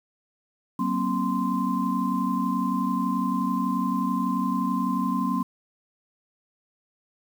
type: tone cluster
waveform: sine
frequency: 189.1 / 235.7 / 267.3 / 1040 Hz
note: F#3 / A#3 / C4 / C6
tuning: +38 / +19 / +37 / -11 cents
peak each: -28 dBFS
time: 0.79-5.43 s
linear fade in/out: 5 ms
effects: 8-bit